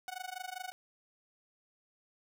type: tone with amplitude modulation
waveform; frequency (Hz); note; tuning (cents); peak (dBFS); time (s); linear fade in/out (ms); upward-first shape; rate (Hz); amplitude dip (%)
sawtooth; 740; F#5; 0; -33; 0.08-0.72; 0; sine; 25; 95
effects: none